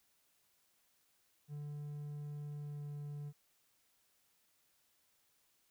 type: tone with pitch glide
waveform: triangle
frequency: 146.83 to 145.82 Hz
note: D3 to D3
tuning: 0 to -12 cents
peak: -40 dBFS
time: 1.48-3.33 s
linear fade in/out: 50 ms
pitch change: -12 cents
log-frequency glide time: 2.6-2.83 s
effects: white hiss -75 dBFS RMS until 5.7 s